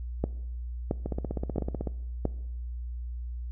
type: two click trains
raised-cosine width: 2 ms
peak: -13 / -18 dBFS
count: 4 / 14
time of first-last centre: 0.24-2.253 / 1.06-1.873 s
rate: 1.49 / 16 Hz
effects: noise-tail reverb RT60 0.9 s tail -20 dB re dry + added 60 Hz sine -33 dBFS peak until 3.51 s